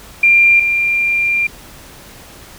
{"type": "tone pair in turn", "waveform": "sine", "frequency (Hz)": [2385, 2385], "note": ["D7", "D7"], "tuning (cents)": [26, 26], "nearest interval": "unison", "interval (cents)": 0, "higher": "neither", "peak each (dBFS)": [-6, -12], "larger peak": "first", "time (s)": [[0.23, 0.6], [0.6, 1.47]], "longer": "second", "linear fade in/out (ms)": 5, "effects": ["pink hiss -38 dBFS RMS until 2.58 s"]}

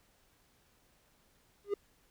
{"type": "tone with exponential growth", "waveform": "triangle", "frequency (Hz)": 405.8, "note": "G#4", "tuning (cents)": -40, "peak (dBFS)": -24, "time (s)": [1.64, 1.74], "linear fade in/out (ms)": 5, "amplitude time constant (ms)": 21, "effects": ["pink hiss -69 dBFS RMS until 2.1 s"]}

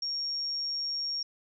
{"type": "tone", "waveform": "sine", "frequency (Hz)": 5550, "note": "F8", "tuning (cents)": -12, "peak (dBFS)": -30, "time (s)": [0.02, 1.23], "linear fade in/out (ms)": 5, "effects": []}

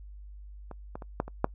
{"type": "clicks", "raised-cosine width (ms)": 1, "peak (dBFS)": [-27, -23, -28, -13, -27, -9], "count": 6, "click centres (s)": [0.713, 0.955, 1.022, 1.201, 1.28, 1.444], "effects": ["noise-tail reverb RT60 0.1 s tail -25 dB re dry", "added 50 Hz sine -43 dBFS peak until 1.54 s"]}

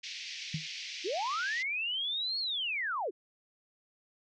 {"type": "band-pass noise", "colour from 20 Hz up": "pink", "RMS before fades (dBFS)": -42, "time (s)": [0.03, 1.63], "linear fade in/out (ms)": 10, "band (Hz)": [2100, 5900], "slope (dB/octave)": 48}
{"type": "tone with exponential decay", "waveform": "sine", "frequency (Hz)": 157.2, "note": "D#3", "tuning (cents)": 18, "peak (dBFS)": -28, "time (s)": [0.54, 0.67], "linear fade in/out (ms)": 5, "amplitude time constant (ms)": 28}
{"type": "linear two-way sweep", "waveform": "sine", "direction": "up then down", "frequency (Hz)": [308.4, 4389, 308.4], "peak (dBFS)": -31, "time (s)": [1.04, 3.11], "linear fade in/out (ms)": 20, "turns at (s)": 2.39}
{"effects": []}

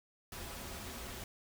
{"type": "noise with comb filter", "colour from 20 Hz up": "pink", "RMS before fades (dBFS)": -45, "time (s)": [0.32, 1.24], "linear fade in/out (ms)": 2, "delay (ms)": 6.6, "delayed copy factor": -0.5, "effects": []}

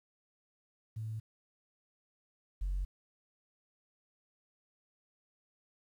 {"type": "tone pair in turn", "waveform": "sine", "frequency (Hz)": [110, 46.33], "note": ["A2", "F#1"], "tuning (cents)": [0, 3], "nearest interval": "octave + minor third", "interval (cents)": 1497, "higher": "first", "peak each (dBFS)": [-36, -30], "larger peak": "second", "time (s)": [[0.96, 1.2], [2.61, 2.85]], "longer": "neither", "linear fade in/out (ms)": 10, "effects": ["tanh soft clip ceiling -29 dBFS", "11-bit"]}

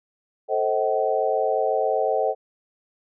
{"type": "chord", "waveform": "sine", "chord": "A diminished seventh", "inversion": "none", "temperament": "just", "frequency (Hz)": [440, 528, 633.6, 760.3], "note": ["A4", "C5", "Eb5", "Gb5"], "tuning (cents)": [0, 16, 31, 47], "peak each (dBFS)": -25, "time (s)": [0.48, 2.35], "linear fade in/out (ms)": 50, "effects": []}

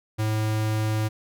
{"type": "tone", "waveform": "square", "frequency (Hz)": 108.5, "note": "A2", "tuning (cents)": -24, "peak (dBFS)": -23, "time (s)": [0.18, 1.09], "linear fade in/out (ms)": 20, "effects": []}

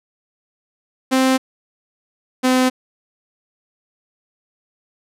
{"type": "tone pair in turn", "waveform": "sawtooth", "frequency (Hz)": [261.6, 256.1], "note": ["C4", "C4"], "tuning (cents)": [0, -37], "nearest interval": "unison", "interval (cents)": 37, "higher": "first", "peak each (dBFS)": -9, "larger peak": "neither", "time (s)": [[1.11, 1.38], [2.43, 2.7]], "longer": "neither", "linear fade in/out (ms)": 20, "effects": ["low-pass 12000 Hz 12 dB/octave"]}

